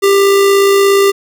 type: tone with amplitude modulation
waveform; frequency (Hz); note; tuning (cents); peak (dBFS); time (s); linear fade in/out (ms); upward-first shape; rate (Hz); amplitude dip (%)
square; 396.4; G4; +19; -6; 0.02-1.12; 20; sine; 57; 25
effects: none